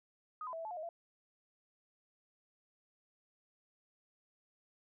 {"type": "tone with pitch steps", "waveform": "sine", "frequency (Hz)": [1246, 1011, 654, 658, 866, 713, 626, 678], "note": ["D#6", "B5", "E5", "E5", "A5", "F5", "D#5", "E5"], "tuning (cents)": [2, 40, -14, -3, -28, 36, 10, 49], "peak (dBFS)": -40, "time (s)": [0.41, 0.89], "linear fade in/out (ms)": 2, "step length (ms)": 60, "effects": []}